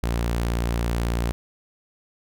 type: tone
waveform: sawtooth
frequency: 58.27 Hz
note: A#1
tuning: in tune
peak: -18 dBFS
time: 0.03-1.32 s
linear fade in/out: 0 ms
effects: none